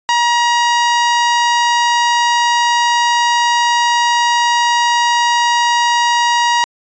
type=tone; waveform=sawtooth; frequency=952 Hz; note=A#5; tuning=36 cents sharp; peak=-7 dBFS; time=0.09-6.64 s; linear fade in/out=0 ms; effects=resampled to 16000 Hz